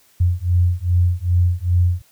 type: beating tone pair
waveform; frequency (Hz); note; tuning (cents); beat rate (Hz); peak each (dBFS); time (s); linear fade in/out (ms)
sine; 87.31 / 89.81; F2 / F2; 0 / +49; 2.5; -17; 0.2-2.02; 10
effects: white hiss -55 dBFS RMS until 2.11 s

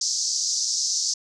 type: band-pass noise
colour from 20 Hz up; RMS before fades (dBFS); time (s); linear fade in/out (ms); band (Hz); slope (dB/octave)
white; -25; 0.01-1.14; 5; 4800 to 6500; 48
effects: none

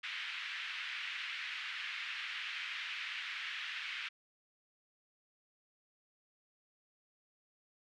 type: band-pass noise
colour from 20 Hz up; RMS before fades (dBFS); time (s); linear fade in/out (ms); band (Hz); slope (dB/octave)
white; -42; 0.03-4.09; 10; 1600 to 3000; 24
effects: none

